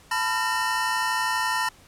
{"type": "tone cluster", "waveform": "square", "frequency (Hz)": [884, 996, 1371, 1827], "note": ["A5", "B5", "F6", "A#6"], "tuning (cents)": [8, 14, -32, -35], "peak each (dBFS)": [-30, -28, -33, -28], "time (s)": [0.11, 1.69], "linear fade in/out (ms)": 5, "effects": ["pink hiss -53 dBFS RMS until 1.87 s", "low-pass 12000 Hz 12 dB/octave"]}